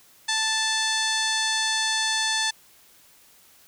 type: harmonic tone with a mistuned harmonic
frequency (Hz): 880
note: A5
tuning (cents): 0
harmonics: 1 / 2 / 3 / 4 / 5 / 6 / 7 / 8 / 9 / 10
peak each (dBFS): -31 / -27 / -36 / -28 / -30 / -35 / -31 / -39 / -40 / -35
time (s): 0.28-2.51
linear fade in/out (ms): 10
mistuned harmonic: 6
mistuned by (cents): -30
effects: white hiss -55 dBFS RMS until 3.67 s